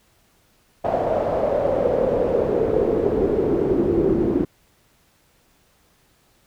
brown noise with band-pass filter sweep, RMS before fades -20 dBFS, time 0.84-4.45 s, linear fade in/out 10 ms, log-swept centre 660 to 320 Hz, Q 5, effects pink hiss -60 dBFS RMS until 6.46 s

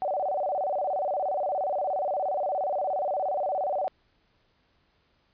sine tone with vibrato, 663 Hz, E5, 10 cents sharp, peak -25 dBFS, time 0.02-3.88 s, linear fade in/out 0 ms, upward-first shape square, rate 17 Hz, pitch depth 220 cents each way, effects pink hiss -68 dBFS RMS until 5.33 s + resampled to 11025 Hz

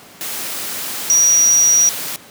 sine tone in noise, 5770 Hz, F#8, 44 cents flat, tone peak -9 dBFS, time 1.1-1.89 s, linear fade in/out 0 ms, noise white, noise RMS -25 dBFS, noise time 0.21-2.16 s, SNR +13 dB, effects pink hiss -41 dBFS RMS until 2.3 s + high-pass 150 Hz 12 dB/octave

